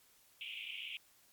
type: band-pass noise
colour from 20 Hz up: pink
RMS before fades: -45 dBFS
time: 0.41-0.97 s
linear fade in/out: 0 ms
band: 2300 to 3300 Hz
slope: 96 dB/octave
effects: white hiss -67 dBFS RMS until 1.32 s + MP3 96 kbps